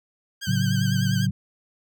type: tone with vibrato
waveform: 15% pulse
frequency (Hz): 1568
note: G6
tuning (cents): 0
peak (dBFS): -24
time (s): 0.41-1.27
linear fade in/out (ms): 20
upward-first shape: triangle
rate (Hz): 10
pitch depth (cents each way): 80
type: chord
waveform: sine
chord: F# minor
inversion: first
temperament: equal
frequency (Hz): 110 / 138.59 / 185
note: A2 / C#3 / F#3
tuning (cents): 0 / 0 / 0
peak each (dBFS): -24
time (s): 0.47-1.31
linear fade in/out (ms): 10
effects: none